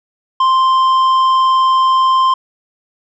sine tone with tanh clipping, 1046.5 Hz, C6, in tune, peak -10 dBFS, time 0.4-2.34 s, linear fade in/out 5 ms, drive 7 dB, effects none

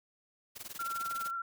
white noise with tremolo, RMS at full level -41 dBFS, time 0.55-1.31 s, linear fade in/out 20 ms, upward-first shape triangle, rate 20 Hz, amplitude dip 100%
sine tone with vibrato, 1366 Hz, F6, 39 cents flat, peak -34 dBFS, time 0.79-1.42 s, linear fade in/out 5 ms, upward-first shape triangle, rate 13 Hz, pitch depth 27 cents each way
effects none

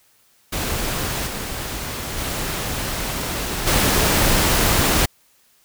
pink noise with level steps, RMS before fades -24 / -28 / -25 / -17 dBFS, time 0.52-5.06 s, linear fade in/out 10 ms, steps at 1.26 / 2.17 / 3.66 s, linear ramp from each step 20 ms, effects white hiss -58 dBFS RMS until 5.64 s

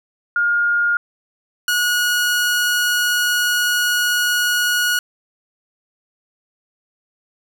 sine / sawtooth tone pair in turn, 1419 / 1453 Hz, F6 / F#6, +27 / -32 cents, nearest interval unison, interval 41 cents, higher second, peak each -14 / -12 dBFS, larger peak second, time 0.36-0.97 / 1.68-4.99 s, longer second, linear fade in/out 2 ms, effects none

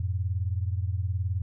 sine beating tone pair, 88.8 / 107.8 Hz, F2 / A2, +29 / -35 cents, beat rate 19 Hz, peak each -27 / -31 dBFS, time 0-1.42 s, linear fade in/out 5 ms, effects none

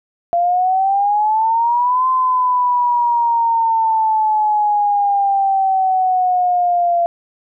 sine exponential two-way sweep, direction up then down, 685 to 1035 to 685 Hz, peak -12 dBFS, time 0.33-7.06 s, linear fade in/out 0 ms, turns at 2.08 s, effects none

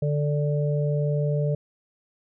harmonic tone, 146.83 Hz, D3, in tune, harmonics 1 / 3 / 4, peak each -22 / -30 / -30 dBFS, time 0.02-1.55 s, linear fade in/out 5 ms, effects none

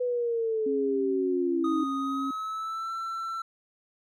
sine linear sweep, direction down, 498.8 to 311.1 Hz, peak -25 dBFS, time 0-1.84 s, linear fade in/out 10 ms
sine tone, 272.6 Hz, C#4, 29 cents flat, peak -29 dBFS, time 0.66-2.31 s, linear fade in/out 5 ms
triangle tone with pitch glide, 1244 to 1341 Hz, D#6 to E6, -1 to +29 cents, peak -29 dBFS, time 1.64-3.42 s, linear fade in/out 5 ms, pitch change +130 cents, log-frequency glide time 1.97-2.91 s
effects none

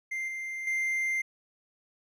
triangle tone with level steps, 2093 Hz, C7, in tune, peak -29 / -32 / -25 dBFS, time 0.11-1.22 s, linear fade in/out 10 ms, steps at 0.28 / 0.67 s, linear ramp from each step 2 ms, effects none

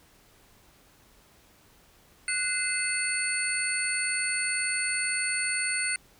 sine tone cluster, 1481 / 2071 / 2602 / 4400 / 8960 Hz, F#6 / C7 / E7 / C#8 / C#9, +1 / -18 / -23 / -14 / +18 cents, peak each -33 / -31 / -35 / -36 / -30 dBFS, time 2.28-5.96 s, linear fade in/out 2 ms, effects pink hiss -59 dBFS RMS until 6.19 s

